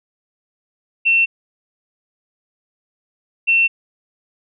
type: tone pair in turn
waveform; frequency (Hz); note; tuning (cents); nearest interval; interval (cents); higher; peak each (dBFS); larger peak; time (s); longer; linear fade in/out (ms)
sine; 2700 / 2700; E7 / E7; +41 / +41; unison; 0; neither; -11; neither; 1.05-1.26 / 3.47-3.68; neither; 20
effects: none